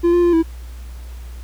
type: tone with pitch steps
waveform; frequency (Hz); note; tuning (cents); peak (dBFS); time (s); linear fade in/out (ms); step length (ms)
triangle; 343.9 / 349.9 / 346.8 / 327.3; F4 / F4 / F4 / E4; -27 / +3 / -12 / -12; -9; 0.03-0.43; 20; 100
effects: added 60 Hz sine -30 dBFS peak until 1.43 s + pink hiss -47 dBFS RMS until 1.43 s